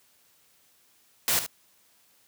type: noise with echo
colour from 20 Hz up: white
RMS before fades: -24 dBFS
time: 1.28-1.39 s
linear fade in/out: 0 ms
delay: 73 ms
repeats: 1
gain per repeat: -10 dB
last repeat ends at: 1.463 s
effects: white hiss -63 dBFS RMS until 2.27 s + high-pass 60 Hz 12 dB/octave